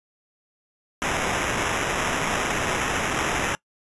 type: noise with sample-and-hold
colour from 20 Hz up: blue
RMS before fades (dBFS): -25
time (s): 1.02-3.55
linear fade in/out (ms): 0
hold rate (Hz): 4410
effects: noise-tail reverb RT60 0.1 s tail -23 dB re dry + resampled to 24000 Hz